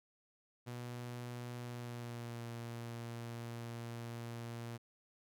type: tone with pitch glide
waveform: sawtooth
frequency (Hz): 121.4 to 117.33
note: B2 to A#2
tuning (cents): -29 to +12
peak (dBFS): -39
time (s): 0.66-4.78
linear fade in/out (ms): 20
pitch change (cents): -59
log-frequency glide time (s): 1.62-2.45
effects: none